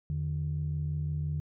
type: tone pair together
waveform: sine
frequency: 84.18 / 150 Hz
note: E2 / D3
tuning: +37 / +37 cents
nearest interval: minor seventh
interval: 1000 cents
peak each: -33 / -30 dBFS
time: 0.1-1.4 s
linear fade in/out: 0 ms
effects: tanh soft clip ceiling -23 dBFS